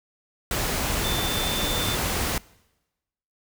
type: tone in noise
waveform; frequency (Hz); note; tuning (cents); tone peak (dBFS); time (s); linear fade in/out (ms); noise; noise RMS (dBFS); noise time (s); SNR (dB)
sine; 3547; A7; +13; -29; 1.04-1.95; 2; pink; -26; 0.51-2.38; -6
effects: noise-tail reverb RT60 1.0 s tail -23 dB re dry